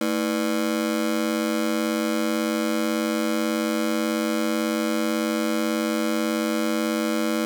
30% pulse ring-modulated tone, 272 Hz, C#4, 33 cents flat, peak -16 dBFS, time 0.01-7.45 s, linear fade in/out 0 ms, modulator 49.1 Hz, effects none

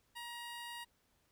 15% pulse tone, 948 Hz, A#5, 29 cents sharp, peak -38 dBFS, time 0.15-0.85 s, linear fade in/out 20 ms, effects pink hiss -75 dBFS RMS until 1.31 s

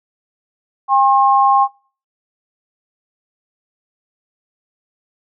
sine tone pair together, 804.1 / 1074 Hz, G5 / C6, +44 / +45 cents, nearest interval perfect fourth, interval 501 cents, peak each -12 dBFS, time 0.88-1.68 s, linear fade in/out 50 ms, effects noise-tail reverb RT60 0.4 s tail -22 dB re dry

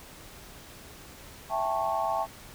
sine chord, A dominant seventh, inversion second, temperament just, 660 / 792 / 880 / 1100 Hz, E5 / G5 / A5 / C#6, +2 / +18 / 0 / -14 cents, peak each -31 / -31 / -31 / -33 dBFS, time 1.49-2.27 s, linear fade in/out 50 ms, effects pink hiss -48 dBFS RMS until 2.54 s

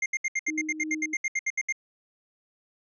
square tone bursts, 2113 Hz, C7, 16 cents sharp, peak -25 dBFS, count 16, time 0.02-1.725 s, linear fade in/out 5 ms, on 40 ms, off 71 ms
sine tone with tremolo, 311.1 Hz, D#4, in tune, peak -30 dBFS, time 0.48-1.14 s, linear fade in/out 5 ms, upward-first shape sine, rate 2.8 Hz, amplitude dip 50%
effects resampled to 16000 Hz

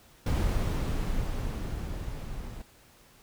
brown noise with level ramp, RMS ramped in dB -25 to -39 dBFS, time 0.26-2.62 s, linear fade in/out 5 ms, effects pink hiss -58 dBFS RMS until 3.22 s

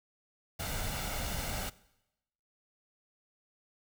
pink noise with comb filter, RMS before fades -36 dBFS, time 0.59-1.7 s, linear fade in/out 10 ms, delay 1.4 ms, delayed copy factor +0.55, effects noise-tail reverb RT60 0.9 s tail -20 dB re dry

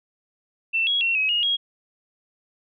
sine tone with pitch steps, 2681 / 3320 / 2722 / 2551 / 2865 / 3286 Hz, E7 / G#7 / F7 / D#7 / F7 / G#7, +29 / -1 / -45 / +43 / +44 / -19 cents, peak -19 dBFS, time 0.73-1.57 s, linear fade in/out 20 ms, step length 140 ms, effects none

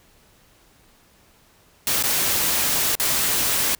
white noise with dropouts, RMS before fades -21 dBFS, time 1.87-3.75 s, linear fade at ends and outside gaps 1 ms, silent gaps 2.026-2.037 / 2.953-2.998 s, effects pink hiss -56 dBFS RMS until 3.79 s

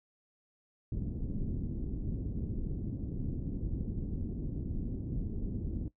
pink low-pass noise, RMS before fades -36 dBFS, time 0.92-5.88 s, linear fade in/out 2 ms, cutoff 310 Hz, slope 24 dB/octave, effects noise-tail reverb RT60 0.1 s tail -17 dB re dry

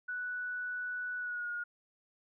sine tone with pitch glide, 1480 to 1434.5 Hz, F#6 to F6, 0 to +46 cents, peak -35 dBFS, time 0.08-1.64 s, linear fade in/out 10 ms, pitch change -54 cents, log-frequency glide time 1.18-1.5 s, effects none

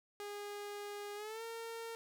sawtooth tone with pitch glide, 410.2 to 457.8 Hz, G#4 to A#4, -21 to -31 cents, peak -39 dBFS, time 0.2-1.95 s, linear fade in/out 0 ms, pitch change +190 cents, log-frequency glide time 1.15-1.43 s, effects none

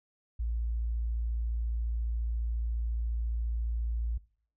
sine tone, 57.2 Hz, A#1, 32 cents flat, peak -29 dBFS, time 0.39-4.18 s, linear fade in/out 10 ms, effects noise-tail reverb RT60 0.5 s tail -20 dB re dry

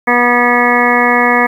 harmonic tone, 243 Hz, B3, 28 cents flat, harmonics 1 / 2 / 3 / 4 / 5 / 7 / 8 / 9, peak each -16 / -16 / -16 / -16 / -16 / -16 / -16 / -16 dBFS, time 0.07-1.47 s, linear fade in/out 10 ms, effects 7-bit

